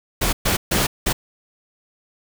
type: noise bursts at uneven times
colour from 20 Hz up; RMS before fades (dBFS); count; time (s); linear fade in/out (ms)
pink; -19; 4; 0.21-0.33 / 0.45-0.57 / 0.71-0.87 / 1.06-1.13; 10
effects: none